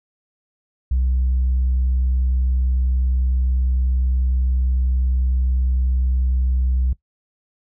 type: tone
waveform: sine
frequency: 63.5 Hz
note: B1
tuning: 49 cents sharp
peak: -14 dBFS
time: 0.91-6.93 s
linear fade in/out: 5 ms
effects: noise-tail reverb RT60 0.1 s tail -19 dB re dry + tanh soft clip ceiling -13 dBFS